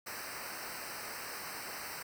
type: noise with comb filter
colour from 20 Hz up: pink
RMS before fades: -43 dBFS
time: 0.06-2.03 s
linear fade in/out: 10 ms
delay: 0.29 ms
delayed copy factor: -1
effects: none